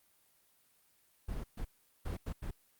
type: noise bursts at uneven times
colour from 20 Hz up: brown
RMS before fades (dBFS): -38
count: 5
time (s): 1.28-1.44 / 1.57-1.65 / 2.05-2.17 / 2.26-2.33 / 2.42-2.51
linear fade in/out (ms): 10
effects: white hiss -70 dBFS RMS until 2.79 s + Opus 32 kbps